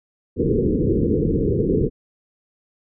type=low-pass noise; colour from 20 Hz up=white; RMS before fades=-19 dBFS; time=0.36-1.9 s; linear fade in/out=50 ms; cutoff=480 Hz; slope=96 dB/octave; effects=none